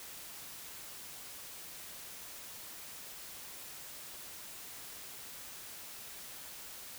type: silence
effects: white hiss -48 dBFS RMS until 6.98 s